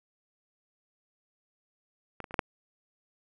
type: clicks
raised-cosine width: 0.5 ms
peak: -23 / -26 / -29 / -17 / -8 dBFS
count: 5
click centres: 2.203 / 2.242 / 2.309 / 2.342 / 2.392 s
effects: none